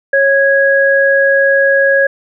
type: tone pair together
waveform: sine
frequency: 549.9 / 1657 Hz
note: C#5 / G#6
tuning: -14 / -4 cents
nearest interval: octave + perfect fifth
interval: 1910 cents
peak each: -10 dBFS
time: 0.13-2.07 s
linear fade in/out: 5 ms
effects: none